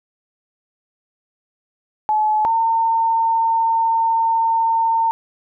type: tone pair in turn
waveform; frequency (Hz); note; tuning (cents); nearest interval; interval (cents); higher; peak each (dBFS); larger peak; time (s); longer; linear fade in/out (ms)
sine; 857 / 908; A5 / A#5; -46 / -46; minor second; 100; second; -14; neither; 2.09-2.45 / 2.45-5.11; second; 0
effects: none